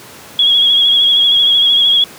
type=tone with vibrato; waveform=sine; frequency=3322 Hz; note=G#7; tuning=in tune; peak=-7 dBFS; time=0.39-2.04 s; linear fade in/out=2 ms; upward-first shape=triangle; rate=13 Hz; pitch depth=46 cents each way; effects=pink hiss -35 dBFS RMS until 2.18 s + high-pass 150 Hz 12 dB/octave